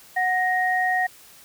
sine tone pair together, 737 / 1871 Hz, F#5 / A#6, -7 / +6 cents, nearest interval octave + major third, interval 1613 cents, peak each -22 dBFS, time 0.16-1.07 s, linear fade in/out 10 ms, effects white hiss -49 dBFS RMS until 1.44 s

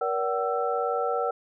sine tone cluster, 475.3 / 573 / 757 / 1330 Hz, A#4 / D5 / F#5 / E6, +34 / -43 / +39 / +15 cents, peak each -28 / -31 / -29 / -31 dBFS, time 0.01-1.31 s, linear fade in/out 5 ms, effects none

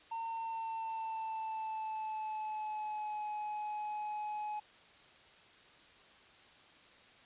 triangle tone with pitch glide, 910 to 844.2 Hz, A#5 to G#5, -42 to +28 cents, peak -35 dBFS, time 0.11-4.6 s, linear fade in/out 10 ms, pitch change -130 cents, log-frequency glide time 0.26-3.26 s, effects white hiss -60 dBFS RMS until 7.25 s + resampled to 8000 Hz

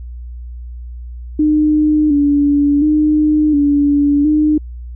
sine tone with vibrato, 295.7 Hz, D4, 12 cents sharp, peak -9 dBFS, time 1.39-4.58 s, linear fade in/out 5 ms, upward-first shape square, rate 0.7 Hz, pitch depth 48 cents each way, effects added 60 Hz sine -26 dBFS peak until 4.95 s

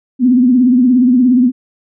sine tone with vibrato, 250 Hz, B3, 21 cents sharp, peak -6 dBFS, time 0.19-1.52 s, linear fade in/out 50 ms, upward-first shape triangle, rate 17 Hz, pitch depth 110 cents each way, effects none

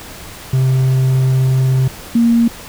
triangle / sine tone pair in turn, 130.81 / 233.1 Hz, C3 / A#3, 0 / 0 cents, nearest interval minor seventh, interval 1000 cents, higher second, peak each -8 / -8 dBFS, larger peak neither, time 0.53-1.88 / 2.15-2.48 s, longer first, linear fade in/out 5 ms, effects pink hiss -33 dBFS RMS until 2.68 s

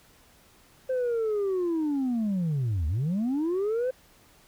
sine linear two-way sweep, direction down then up, 523.3 to 71.7 to 523.3 Hz, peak -22 dBFS, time 0.89-3.91 s, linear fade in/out 10 ms, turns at 2.87 s, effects tanh soft clip ceiling -23 dBFS + pink hiss -58 dBFS RMS until 4.47 s

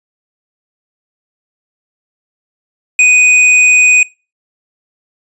square tone, 2489 Hz, D#7, in tune, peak -5 dBFS, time 2.99-4.03 s, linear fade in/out 2 ms, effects noise-tail reverb RT60 0.3 s tail -23 dB re dry + resampled to 22050 Hz

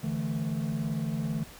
triangle chord, D suspended second, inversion none, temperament equal, 146.83 / 164.81 / 220 Hz, D3 / E3 / A3, 0 / 0 / 0 cents, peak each -30 dBFS, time 0.03-1.44 s, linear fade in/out 10 ms, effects tanh soft clip ceiling -21 dBFS + pink hiss -49 dBFS RMS until 1.59 s

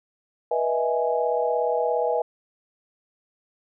sine chord, E major seventh, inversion second, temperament equal with one note detuned, 486.5 / 622.3 / 659.3 / 830.6 Hz, B4 / D#5 / E5 / G#5, -26 / 0 / 0 / 0 cents, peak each -24 / -28 / -27 / -27 dBFS, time 0.51-2.22 s, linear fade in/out 5 ms, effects none

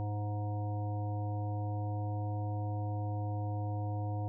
harmonic tone, 103.83 Hz, G#2, in tune, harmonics 1 / 3 / 5 / 7 / 9, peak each -33 / -44 / -47 / -44 / -50 dBFS, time 0-4.28 s, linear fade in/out 0 ms, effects none

